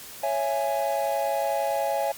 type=chord; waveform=triangle; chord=C# minor; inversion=none; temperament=just; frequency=554.4 / 665.2 / 831.5 Hz; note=C#5 / E5 / G#5; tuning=0 / +16 / +2 cents; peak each=-26 dBFS; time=0.23-2.12 s; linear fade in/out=5 ms; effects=white hiss -42 dBFS RMS until 2.17 s + Opus 48 kbps